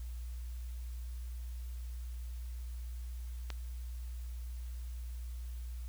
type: click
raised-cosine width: 0.2 ms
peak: -24 dBFS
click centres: 3.503 s
effects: added 60 Hz sine -39 dBFS peak until 5.88 s + white hiss -61 dBFS RMS until 5.88 s